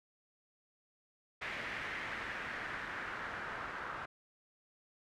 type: noise with low-pass filter sweep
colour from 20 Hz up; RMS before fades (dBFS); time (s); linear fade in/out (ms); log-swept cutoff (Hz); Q
white; -42; 1.41-4.06; 10; 2100 to 1400; 2.6
effects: none